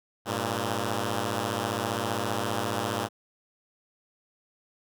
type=beating tone pair; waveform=5% pulse; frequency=100.7 / 115.7 Hz; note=G2 / A#2; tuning=+47 / -13 cents; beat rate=15 Hz; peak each=-19 dBFS; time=0.25-3.09 s; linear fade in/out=50 ms; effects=none